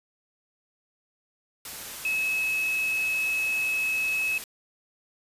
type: tone in noise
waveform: sine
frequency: 2576 Hz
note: E7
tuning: 41 cents flat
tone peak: -24 dBFS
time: 2.05-4.38 s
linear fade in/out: 2 ms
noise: white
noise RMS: -38 dBFS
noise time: 1.65-4.44 s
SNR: +11 dB
effects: resampled to 32000 Hz